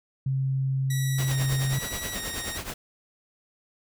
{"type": "tone", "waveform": "sine", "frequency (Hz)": 133.8, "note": "C3", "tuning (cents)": 39, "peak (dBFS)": -23, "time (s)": [0.26, 1.79], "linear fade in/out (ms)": 5}
{"type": "tone with vibrato", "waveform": "10% pulse", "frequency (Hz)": 1900, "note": "A#6", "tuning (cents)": 33, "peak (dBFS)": -24, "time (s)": [0.9, 2.58], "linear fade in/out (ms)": 5, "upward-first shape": "square", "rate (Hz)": 1.2, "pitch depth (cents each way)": 33}
{"type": "noise with tremolo", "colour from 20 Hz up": "pink", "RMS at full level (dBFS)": -32, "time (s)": [1.18, 2.74], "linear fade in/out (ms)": 5, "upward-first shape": "triangle", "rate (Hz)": 9.4, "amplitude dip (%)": 80}
{"effects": []}